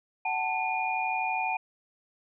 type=tone cluster; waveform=sine; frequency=750 / 882 / 2433 Hz; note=F#5 / A5 / D#7; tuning=+23 / +4 / -39 cents; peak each=-31 dBFS; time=0.25-1.57 s; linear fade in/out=5 ms; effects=none